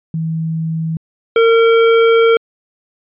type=tone pair in turn; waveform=sine / square; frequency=161.6 / 457.1 Hz; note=E3 / A#4; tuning=-34 / -34 cents; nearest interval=octave + tritone; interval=1800 cents; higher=second; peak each=-16 / -8 dBFS; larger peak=second; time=0.14-0.97 / 1.36-2.37 s; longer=second; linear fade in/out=2 ms; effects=resampled to 8000 Hz